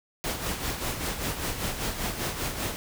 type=noise with tremolo; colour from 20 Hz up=pink; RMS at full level=-29 dBFS; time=0.24-2.76 s; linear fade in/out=0 ms; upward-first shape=sine; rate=5.1 Hz; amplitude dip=55%; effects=none